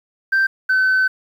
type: tone pair in turn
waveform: sine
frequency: 1566 / 1523.2 Hz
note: G6 / F#6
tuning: -2 / +50 cents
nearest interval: unison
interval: 48 cents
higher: first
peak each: -11 dBFS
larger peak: neither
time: 0.32-0.47 / 0.69-1.08 s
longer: second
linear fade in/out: 10 ms
effects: tanh soft clip ceiling -11 dBFS + 8-bit